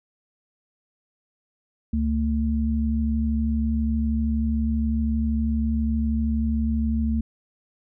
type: tone pair together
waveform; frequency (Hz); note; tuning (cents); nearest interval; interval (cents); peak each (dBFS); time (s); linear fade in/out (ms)
sine; 70.5 / 224; C#2 / A3; +30 / +31; octave + minor sixth; 2001; -23; 1.93-7.21; 5
effects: none